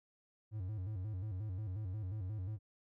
triangle tone with vibrato, 99.7 Hz, G2, 30 cents sharp, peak -36 dBFS, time 0.51-2.59 s, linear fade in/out 50 ms, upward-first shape square, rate 5.6 Hz, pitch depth 140 cents each way, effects none

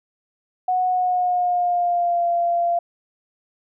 sine tone with pitch glide, 735 to 689.8 Hz, F#5 to F5, -12 to -22 cents, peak -17 dBFS, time 0.68-2.79 s, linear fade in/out 5 ms, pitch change -110 cents, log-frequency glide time 0.86-2.26 s, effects none

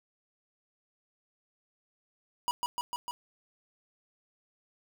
square tone with echo, 970 Hz, B5, 31 cents flat, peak -27 dBFS, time 2.48-2.51 s, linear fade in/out 0 ms, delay 150 ms, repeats 4, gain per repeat -2 dB, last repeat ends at 3.11 s, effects none

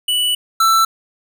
square tone pair in turn, 2960 / 1331.5 Hz, F#7 / E6, 0 / +17 cents, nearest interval octave + major second, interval 1383 cents, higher first, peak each -15 / -11 dBFS, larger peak second, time 0.08-0.35 / 0.6-0.85 s, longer first, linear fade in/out 5 ms, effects none

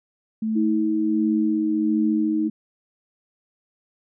sine tone with tremolo, 220 Hz, A3, in tune, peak -20 dBFS, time 0.42-2.5 s, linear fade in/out 5 ms, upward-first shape sine, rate 1.4 Hz, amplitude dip 50%
sine tone with pitch glide, 320.6 to 314 Hz, E4 to D#4, -48 to +16 cents, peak -20 dBFS, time 0.55-2.49 s, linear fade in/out 20 ms, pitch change -36 cents, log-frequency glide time 0.8-1.86 s
effects none

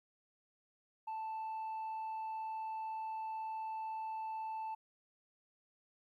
sine tone, 881 Hz, A5, 2 cents sharp, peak -36 dBFS, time 1.07-4.75 s, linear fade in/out 10 ms, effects tanh soft clip ceiling -38 dBFS + 13-bit

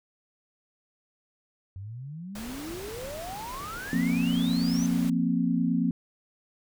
sine exponential sweep, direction up, 91.5 to 6272 Hz, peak -36 dBFS, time 1.76-4.86 s, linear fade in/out 0 ms
pink noise, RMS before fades -41 dBFS, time 2.35-5.1 s, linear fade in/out 5 ms
sine chord, F suspended fourth, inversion none, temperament just, 174.61 / 232.8 / 261.9 Hz, F3 / Bb3 / C4, 0 / -2 / +2 cents, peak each -27 dBFS, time 3.93-5.91 s, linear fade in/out 2 ms
effects none

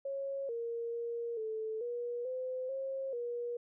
sine tone with pitch steps, 549 / 466.1 / 468.8 / 438.7 / 480.5 / 512 / 537 / 478.8 Hz, C#5 / A#4 / A#4 / A4 / B4 / C5 / C5 / A#4, -17 / 0 / +10 / -5 / -48 / -38 / +45 / +46 cents, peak -35 dBFS, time 0.05-3.57 s, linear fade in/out 5 ms, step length 440 ms, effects none

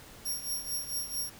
10% pulse tone with tremolo, 5588 Hz, F8, in tune, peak -24 dBFS, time 0.25-1.3 s, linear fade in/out 10 ms, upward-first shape triangle, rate 4.5 Hz, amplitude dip 80%, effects pink hiss -51 dBFS RMS until 1.39 s

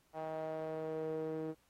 sawtooth tone with band-pass filter sweep, 158.2 Hz, D#3, 29 cents sharp, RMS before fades -40 dBFS, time 0.13-1.55 s, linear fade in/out 50 ms, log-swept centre 730 to 390 Hz, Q 4.1, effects pink hiss -73 dBFS RMS until 1.69 s + AAC 48 kbps

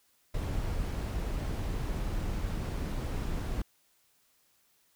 brown noise, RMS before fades -33 dBFS, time 0.34-3.62 s, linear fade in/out 5 ms, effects white hiss -69 dBFS RMS until 4.95 s

